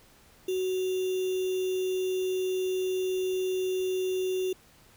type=tone with sample-and-hold; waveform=sine; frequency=372.1 Hz; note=F#4; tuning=10 cents sharp; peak=-26 dBFS; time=0.48-4.53 s; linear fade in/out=5 ms; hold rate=3150 Hz; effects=pink hiss -58 dBFS RMS until 4.96 s